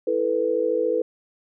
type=chord; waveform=sine; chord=E suspended fourth; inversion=none; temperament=equal; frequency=329.6 / 440 / 493.9 Hz; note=E4 / A4 / B4; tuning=0 / 0 / 0 cents; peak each=-28 / -24 / -22 dBFS; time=0.07-1.02 s; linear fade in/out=5 ms; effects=none